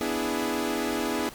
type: chord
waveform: sawtooth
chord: E dominant seventh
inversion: second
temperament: equal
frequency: 246.9 / 293.7 / 329.6 / 415.3 Hz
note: B3 / D4 / E4 / G#4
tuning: 0 / 0 / 0 / 0 cents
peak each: -28 dBFS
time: 0.01-1.29 s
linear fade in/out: 0 ms
effects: pink hiss -45 dBFS RMS until 1.34 s